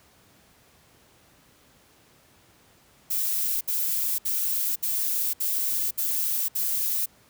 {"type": "noise bursts", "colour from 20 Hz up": "violet", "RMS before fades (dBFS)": -26, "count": 7, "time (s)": [3.1, 7.06], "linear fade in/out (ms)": 10, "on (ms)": 510, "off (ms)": 65, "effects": ["pink hiss -58 dBFS RMS until 7.29 s", "high-pass 60 Hz 12 dB/octave"]}